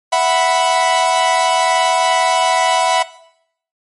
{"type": "chord", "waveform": "45% pulse", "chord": "E suspended second", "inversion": "none", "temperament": "equal", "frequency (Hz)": [659.3, 740, 987.8], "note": ["E5", "F#5", "B5"], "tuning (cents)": [0, 0, 0], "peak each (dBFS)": -16, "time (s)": [0.12, 3.03], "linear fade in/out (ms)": 10, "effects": ["noise-tail reverb RT60 0.7 s tail -17 dB re dry", "MP3 48 kbps"]}